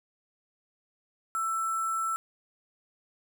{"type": "tone with sample-and-hold", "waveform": "sine", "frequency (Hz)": 1330, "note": "E6", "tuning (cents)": 15, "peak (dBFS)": -27, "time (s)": [1.35, 2.16], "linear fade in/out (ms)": 0, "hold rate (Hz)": 8820, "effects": []}